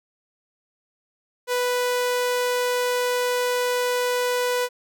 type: tone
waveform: sawtooth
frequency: 493.9 Hz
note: B4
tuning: in tune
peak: -17 dBFS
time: 1.47-4.69 s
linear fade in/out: 50 ms
effects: none